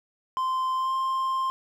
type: tone with pitch glide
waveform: triangle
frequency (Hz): 1039 to 1053.5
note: C6 to C6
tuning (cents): -12 to +12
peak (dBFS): -22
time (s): 0.37-1.5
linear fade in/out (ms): 0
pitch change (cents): +24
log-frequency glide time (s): 0.74-0.94
effects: none